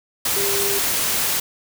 sine tone in noise, 399.4 Hz, G4, 32 cents sharp, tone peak -24 dBFS, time 0.36-0.79 s, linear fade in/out 5 ms, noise white, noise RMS -21 dBFS, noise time 0.25-1.4 s, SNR -6 dB, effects none

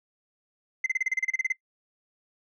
sine tone bursts, 2060 Hz, C7, 28 cents flat, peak -19 dBFS, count 13, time 0.84-1.523 s, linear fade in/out 5 ms, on 23 ms, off 32 ms, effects noise-tail reverb RT60 0.1 s tail -23 dB re dry + tanh soft clip ceiling -21 dBFS

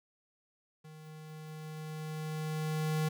square tone with level ramp, 155.56 Hz, D#3, in tune, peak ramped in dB -50 to -29 dBFS, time 0.84-3.09 s, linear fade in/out 10 ms, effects 11-bit

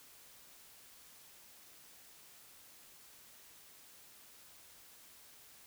silence, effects white hiss -59 dBFS RMS until 5.66 s

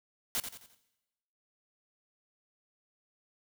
white noise with echo, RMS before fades -32 dBFS, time 0.35-0.4 s, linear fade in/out 0 ms, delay 87 ms, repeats 4, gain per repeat -8 dB, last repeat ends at 0.748 s, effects noise-tail reverb RT60 1.0 s tail -18 dB re dry

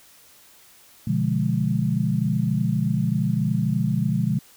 sine chord, B diminished seventh, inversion none, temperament equal, 123.47 / 146.83 / 174.61 / 207.7 Hz, B2 / D3 / F3 / Ab3, 0 / 0 / 0 / 0 cents, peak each -25 dBFS, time 1.07-4.39 s, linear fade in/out 5 ms, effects white hiss -52 dBFS RMS until 4.56 s

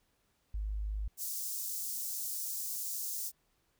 sine tone, 51.91 Hz, G#1, in tune, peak -33 dBFS, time 0.54-1.08 s, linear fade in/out 5 ms
white high-pass noise, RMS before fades -38 dBFS, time 1.17-3.32 s, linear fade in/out 50 ms, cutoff 5500 Hz, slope 24 dB/octave
effects pink hiss -75 dBFS RMS until 3.79 s

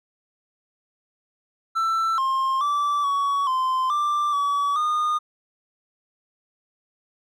triangle tone with pitch steps, 1333 / 1062 / 1162 / 1124 / 1036 / 1181 / 1141 / 1223 Hz, E6 / C6 / D6 / C#6 / C6 / D6 / C#6 / D#6, +19 / +25 / -19 / +24 / -17 / +9 / +50 / -30 cents, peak -18 dBFS, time 1.75-5.19 s, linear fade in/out 20 ms, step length 430 ms, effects none

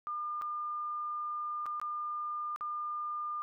sine tone with dropouts, 1205 Hz, D6, 44 cents sharp, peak -34 dBFS, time 0.07-3.42 s, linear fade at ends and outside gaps 0 ms, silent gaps 0.414-0.42 / 1.658-1.664 / 1.799-1.815 / 2.561-2.609 s, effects none

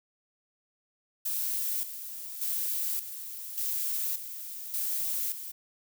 violet noise with tremolo, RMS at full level -31 dBFS, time 1.25-5.52 s, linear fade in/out 10 ms, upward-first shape square, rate 0.86 Hz, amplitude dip 65%, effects none

